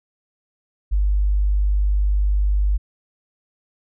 sine tone, 50 Hz, G1, 35 cents sharp, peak -15 dBFS, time 0.91-2.78 s, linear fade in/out 20 ms, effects none

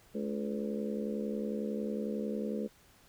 harmonic tone with a mistuned harmonic, 71 Hz, C#2, 42 cents sharp, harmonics 3 / 4 / 5 / 6 / 7 / 8, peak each -35 / -45 / -44 / -40 / -40 / -47 dBFS, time 0.14-2.68 s, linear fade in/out 20 ms, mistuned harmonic 5, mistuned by -65 cents, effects pink hiss -62 dBFS RMS until 3.08 s

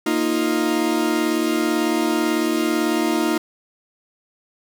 40% pulse chord, Bb suspended fourth, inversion none, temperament equal, 233.1 / 311.1 / 349.2 Hz, Bb3 / Eb4 / F4, 0 / 0 / 0 cents, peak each -24 / -20 / -22 dBFS, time 0.06-3.38 s, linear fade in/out 5 ms, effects none

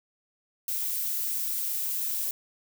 violet noise, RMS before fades -30 dBFS, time 0.68-2.31 s, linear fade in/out 2 ms, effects none

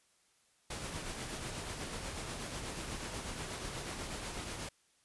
pink noise with tremolo, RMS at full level -40 dBFS, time 0.7-4.69 s, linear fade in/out 5 ms, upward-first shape triangle, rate 8.2 Hz, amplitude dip 40%, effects white hiss -71 dBFS RMS until 5.04 s + resampled to 24000 Hz

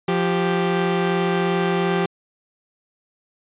sawtooth tone pair together, 174.61 / 392 Hz, F3 / G4, 0 / 0 cents, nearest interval octave + major second, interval 1400 cents, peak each -17 dBFS, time 0.08-2.06 s, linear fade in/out 5 ms, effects resampled to 8000 Hz

